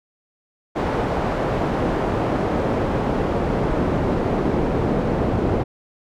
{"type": "noise with band-pass filter sweep", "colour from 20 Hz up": "brown", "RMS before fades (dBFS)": -21, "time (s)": [0.75, 5.64], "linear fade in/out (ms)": 20, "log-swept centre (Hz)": [720, 420], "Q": 0.73, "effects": []}